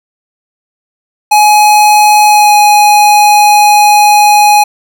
square tone with pitch glide, 841 to 833.3 Hz, G#5 to G#5, +22 to +6 cents, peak -3 dBFS, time 1.31-4.64 s, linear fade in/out 10 ms, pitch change -16 cents, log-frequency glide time 2.27-2.54 s, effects none

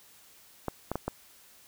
clicks, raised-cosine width 1 ms, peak -16 dBFS, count 4, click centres 0.683 / 0.916 / 0.956 / 1.08 s, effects white hiss -57 dBFS RMS until 1.67 s

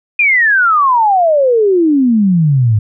sine exponential sweep, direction down, 2471 to 102.3 Hz, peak -7 dBFS, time 0.19-2.79 s, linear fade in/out 5 ms, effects none

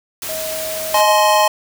white noise, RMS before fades -26 dBFS, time 0.22-1.01 s, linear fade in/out 2 ms
sine tone, 634 Hz, D#5, 32 cents sharp, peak -24 dBFS, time 0.29-1.12 s, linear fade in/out 0 ms
square chord, Ab major, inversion second, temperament equal with one note detuned, 622.3 / 848.1 / 1046.5 Hz, Eb5 / Ab5 / C6, 0 / +36 / 0 cents, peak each -16 / -15 / -17 dBFS, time 0.94-1.48 s, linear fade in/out 5 ms
effects none

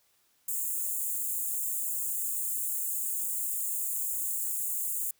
white high-pass noise, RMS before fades -32 dBFS, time 0.48-5.11 s, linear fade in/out 5 ms, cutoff 6900 Hz, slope 96 dB/octave, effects white hiss -69 dBFS RMS until 5.19 s

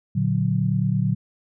sine chord, Bb augmented, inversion none, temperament equal with one note detuned, 116.54 / 146.16 / 185 Hz, Bb2 / D3 / F#3, 0 / -8 / 0 cents, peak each -23 dBFS, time 0.15-1.15 s, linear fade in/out 10 ms, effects none

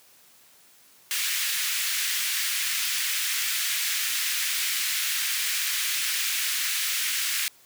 pink high-pass noise, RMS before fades -27 dBFS, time 1.11-7.48 s, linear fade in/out 0 ms, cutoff 1800 Hz, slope 24 dB/octave, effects white hiss -56 dBFS RMS until 7.65 s + high-pass 100 Hz 12 dB/octave

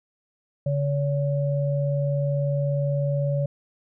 sine tone pair together, 141.8 / 567.2 Hz, C#3 / C#5, +40 / +40 cents, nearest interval 2 octaves, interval 2400 cents, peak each -22 / -27 dBFS, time 0.66-3.46 s, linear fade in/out 5 ms, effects none

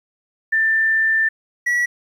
sine / triangle tone pair in turn, 1781 / 1935.9 Hz, A6 / B6, +21 / -35 cents, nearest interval minor second, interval 144 cents, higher second, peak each -14 dBFS, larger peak neither, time 0.52-1.29 / 1.66-1.86 s, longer first, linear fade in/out 10 ms, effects 9-bit

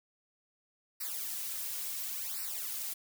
blue noise with flanger, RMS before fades -38 dBFS, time 1-2.94 s, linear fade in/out 10 ms, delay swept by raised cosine 0.3 to 3.9 ms, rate 0.71 Hz, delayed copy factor -0.95, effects none

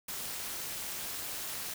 white noise with amplitude modulation, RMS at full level -36 dBFS, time 0.08-1.74 s, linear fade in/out 5 ms, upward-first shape sine, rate 281 Hz, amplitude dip 65%, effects none

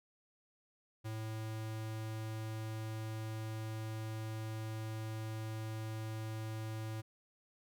square tone, 110 Hz, A2, in tune, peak -40 dBFS, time 1.04-7.02 s, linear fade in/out 20 ms, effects none

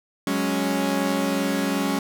sawtooth chord, F# suspended second, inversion none, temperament equal, 185 / 207.7 / 277.2 Hz, F#3 / G#3 / C#4, 0 / 0 / 0 cents, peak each -24 / -23 / -20 dBFS, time 0.27-1.99 s, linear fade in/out 2 ms, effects none

